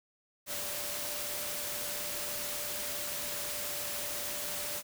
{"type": "tone in noise", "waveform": "sine", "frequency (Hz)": 587.3, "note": "D5", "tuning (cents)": 0, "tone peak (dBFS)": -46, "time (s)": [0.46, 4.83], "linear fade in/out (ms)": 50, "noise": "white", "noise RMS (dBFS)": -37, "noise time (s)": [0.46, 4.83], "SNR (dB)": -12, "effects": []}